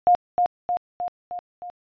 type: tone with echo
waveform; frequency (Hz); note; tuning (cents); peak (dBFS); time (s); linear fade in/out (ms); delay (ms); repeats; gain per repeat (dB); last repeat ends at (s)
sine; 711; F5; +31; -12; 0.07-0.15; 0; 310; 5; -4; 1.7
effects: resampled to 11025 Hz